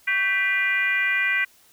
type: tone with frequency modulation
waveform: sine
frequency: 1975.5 Hz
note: B6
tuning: in tune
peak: -19 dBFS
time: 0.07-1.45 s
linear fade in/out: 10 ms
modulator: 425 Hz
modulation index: 1.1
effects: white hiss -56 dBFS RMS until 1.72 s